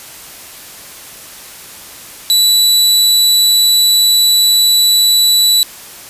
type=tone; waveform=sawtooth; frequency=3951 Hz; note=B7; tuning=in tune; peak=-4 dBFS; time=2.3-5.63 s; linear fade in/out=0 ms; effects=white hiss -33 dBFS RMS until 6.09 s + resampled to 32000 Hz

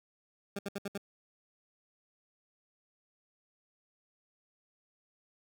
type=tone bursts; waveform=20% pulse; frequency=200 Hz; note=G3; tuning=35 cents sharp; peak=-30 dBFS; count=5; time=0.56-0.978 s; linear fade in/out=5 ms; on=30 ms; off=67 ms; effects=none

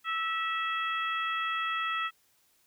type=harmonic tone with a mistuned harmonic; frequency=657 Hz; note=E5; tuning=6 cents flat; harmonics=2 / 3 / 4 / 5; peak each=-31 / -35 / -37 / -39 dBFS; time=0.04-2.11 s; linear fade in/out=50 ms; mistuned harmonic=3; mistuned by=-30 cents; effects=white hiss -68 dBFS RMS until 2.66 s

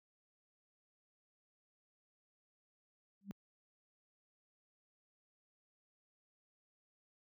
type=tone with exponential growth; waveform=sine; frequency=198.1 Hz; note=G3; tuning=18 cents sharp; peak=-37 dBFS; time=3.21-3.31 s; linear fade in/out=0 ms; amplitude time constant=21 ms; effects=high-pass 80 Hz 12 dB/octave

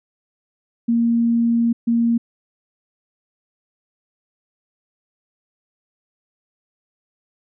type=tone bursts at uneven times; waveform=sine; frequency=233.1 Hz; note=A#3; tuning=in tune; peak=-14 dBFS; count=2; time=0.88-1.73 / 1.87-2.18 s; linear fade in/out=10 ms; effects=none

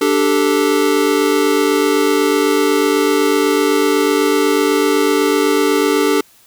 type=chord; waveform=square; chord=D suspended fourth; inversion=none; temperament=equal; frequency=293.7 / 392 / 440 Hz; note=D4 / G4 / A4; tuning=0 / 0 / 0 cents; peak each=-17 dBFS; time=0.01-6.21 s; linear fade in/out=5 ms; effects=white hiss -49 dBFS RMS until 6.46 s

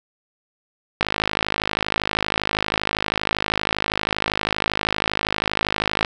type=click train; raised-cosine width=0.3 ms; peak=-3 dBFS; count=266; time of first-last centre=1.01-6.048 s; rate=52.6 Hz; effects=none

